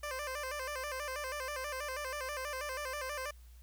15% pulse tone with vibrato, 554.4 Hz, C#5, in tune, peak -31 dBFS, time 0.03-3.31 s, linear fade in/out 5 ms, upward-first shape square, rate 6.2 Hz, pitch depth 110 cents each way, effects added 60 Hz sine -52 dBFS peak until 3.62 s + white hiss -67 dBFS RMS until 3.62 s

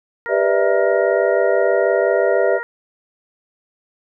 harmonic tone, 470.2 Hz, A#4, 15 cents sharp, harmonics 1 / 2 / 3 / 4, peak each -32 / -32 / -28 / -28 dBFS, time 0.26-2.63 s, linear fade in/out 0 ms
sine chord, E minor seventh, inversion first, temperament just, 395.6 / 494.4 / 593.3 / 659.3 Hz, G4 / B4 / D5 / E5, +16 / +2 / +18 / 0 cents, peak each -19 dBFS, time 0.28-2.6 s, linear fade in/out 50 ms
effects none

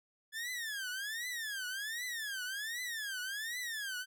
sawtooth tone with vibrato, 1716 Hz, A6, 44 cents flat, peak -34 dBFS, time 0.32-4.06 s, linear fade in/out 50 ms, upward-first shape triangle, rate 1.3 Hz, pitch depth 290 cents each way, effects none

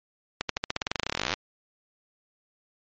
accelerating click train, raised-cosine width 0.2 ms, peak -8 dBFS, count 28, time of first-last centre 0.41-1.338 s, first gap 83 ms, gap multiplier 0.92, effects low-pass 6000 Hz 12 dB/octave + MP3 32 kbps

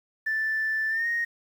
sine tone with pitch glide, 1762 to 1865.7 Hz, A6 to A#6, +2 to +1 cents, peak -23 dBFS, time 0.26-1.25 s, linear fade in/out 10 ms, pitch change +99 cents, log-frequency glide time 0.89-1.07 s, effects tanh soft clip ceiling -20 dBFS + 9-bit

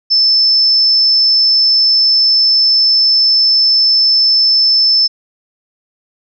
sine tone, 5274 Hz, E8, in tune, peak -7 dBFS, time 0.1-5.08 s, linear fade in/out 20 ms, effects none

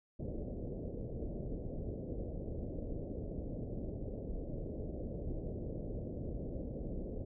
pink low-pass noise, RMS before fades -41 dBFS, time 0.19-7.25 s, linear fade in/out 10 ms, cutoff 590 Hz, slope 48 dB/octave, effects none

